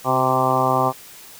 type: harmonic tone with a mistuned harmonic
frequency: 130 Hz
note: C3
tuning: 11 cents flat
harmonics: 1 / 2 / 3 / 4 / 5 / 6 / 7 / 8 / 9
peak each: -26 / -27 / -27 / -26 / -24 / -22 / -25 / -23 / -23 dBFS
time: 0.04-0.93 s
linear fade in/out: 50 ms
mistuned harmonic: 3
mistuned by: -20 cents
effects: white hiss -42 dBFS RMS until 1.39 s